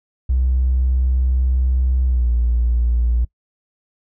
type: tone with pitch glide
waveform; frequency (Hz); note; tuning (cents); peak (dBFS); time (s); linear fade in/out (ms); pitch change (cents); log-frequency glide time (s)
triangle; 63.7 to 59.09; C2 to A#1; -46 to +24; -10; 0.29-3.25; 10; -130; 2.06-2.3
effects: noise-tail reverb RT60 0.1 s tail -25 dB re dry + tanh soft clip ceiling -11 dBFS